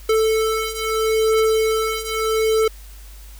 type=beating tone pair; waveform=square; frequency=440 / 440.77 Hz; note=A4 / A4; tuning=0 / +3 cents; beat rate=0.77 Hz; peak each=-22 / -19 dBFS; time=0.09-2.68 s; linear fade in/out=5 ms; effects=added 50 Hz sine -37 dBFS peak until 3.39 s + white hiss -47 dBFS RMS until 3.39 s